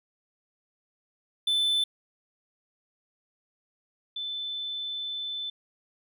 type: tone pair in turn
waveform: triangle / sine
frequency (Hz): 3520 / 3520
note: A7 / A7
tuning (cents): 0 / 0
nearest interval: unison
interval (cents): 0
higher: neither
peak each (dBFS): -21 / -31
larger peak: first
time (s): 1.47-1.84 / 4.16-5.5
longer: second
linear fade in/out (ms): 5
effects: none